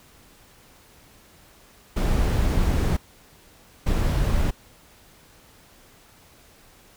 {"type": "noise bursts at uneven times", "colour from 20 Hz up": "brown", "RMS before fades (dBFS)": -21, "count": 2, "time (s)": [[1.96, 2.97], [3.86, 4.51]], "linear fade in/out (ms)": 10, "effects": ["pink hiss -53 dBFS RMS until 6.96 s"]}